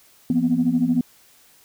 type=tone cluster; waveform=sine; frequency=169.2 / 240 / 253.1 Hz; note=E3 / B3 / B3; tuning=+45 / -49 / +43 cents; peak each=-25 / -20 / -19 dBFS; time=0.3-1.01 s; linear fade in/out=2 ms; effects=tanh soft clip ceiling -9 dBFS + white hiss -54 dBFS RMS until 1.64 s